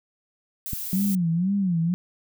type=noise; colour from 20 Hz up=violet; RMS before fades=-32 dBFS; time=0.66-1.15 s; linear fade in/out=0 ms
type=click; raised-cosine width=5 ms; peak=-18 dBFS; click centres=0.733 s
type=tone with vibrato; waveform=sine; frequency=181.9 Hz; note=F#3; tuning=29 cents flat; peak=-20 dBFS; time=0.93-1.94 s; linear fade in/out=0 ms; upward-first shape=sine; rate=2 Hz; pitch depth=180 cents each way
effects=none